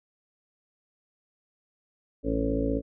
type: harmonic tone with a mistuned harmonic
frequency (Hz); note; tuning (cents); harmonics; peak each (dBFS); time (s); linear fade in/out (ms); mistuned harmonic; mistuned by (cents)
55.5; A1; +16; 1 / 2 / 3 / 4 / 5 / 6 / 8 / 9 / 10; -31 / -38 / -38 / -37 / -28 / -38 / -32 / -36 / -34; 2.23-2.82; 50; 3; +16
effects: none